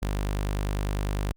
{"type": "tone", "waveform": "sawtooth", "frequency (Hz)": 50, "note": "G1", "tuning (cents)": 35, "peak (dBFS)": -22, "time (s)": [0.02, 1.32], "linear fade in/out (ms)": 5, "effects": ["Opus 48 kbps"]}